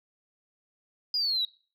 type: exponential sweep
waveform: sine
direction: down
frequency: 4978 to 3803 Hz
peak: -24 dBFS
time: 1.14-1.45 s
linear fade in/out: 2 ms
effects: noise-tail reverb RT60 0.4 s tail -23 dB re dry + tanh soft clip ceiling -20 dBFS